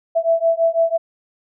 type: beating tone pair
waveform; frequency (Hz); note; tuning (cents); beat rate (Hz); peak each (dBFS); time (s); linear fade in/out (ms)
sine; 659.3 / 665.3; E5 / E5; 0 / +16; 6; -17; 0.15-0.98; 20
effects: none